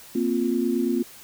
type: chord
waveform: sine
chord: Bb suspended second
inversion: none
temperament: just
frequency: 233.1 / 262.2 / 349.6 Hz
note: Bb3 / C4 / F4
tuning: 0 / +4 / +2 cents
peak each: -25 dBFS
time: 0.15-1.03 s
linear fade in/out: 5 ms
effects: white hiss -46 dBFS RMS until 1.23 s